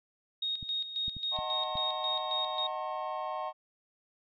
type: tone with tremolo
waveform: sine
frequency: 3733 Hz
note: A#7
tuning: 2 cents sharp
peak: -30 dBFS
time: 0.42-2.67 s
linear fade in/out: 5 ms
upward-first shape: square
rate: 3.7 Hz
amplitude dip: 65%
type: clicks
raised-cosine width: 5 ms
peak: -31 dBFS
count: 5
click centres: 0.628 / 1.081 / 1.167 / 1.389 / 1.755 s
type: chord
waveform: triangle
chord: D# diminished seventh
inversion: none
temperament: just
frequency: 622.3 / 746.7 / 896 / 1075.3 Hz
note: D#5 / F#5 / A5 / C6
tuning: 0 / +16 / +31 / +47 cents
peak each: -37 / -37 / -39 / -36 dBFS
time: 1.31-3.53 s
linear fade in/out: 50 ms
effects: resampled to 11025 Hz